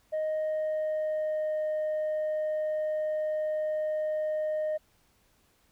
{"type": "tone with pitch glide", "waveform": "sine", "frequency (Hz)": [622.3, 616.6], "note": ["D#5", "D#5"], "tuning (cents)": [0, -16], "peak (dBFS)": -25, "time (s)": [0.12, 4.78], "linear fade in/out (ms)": 20, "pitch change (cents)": -16, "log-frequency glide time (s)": [0.27, 1.65], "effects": ["tanh soft clip ceiling -26 dBFS", "pink hiss -67 dBFS RMS until 5.71 s"]}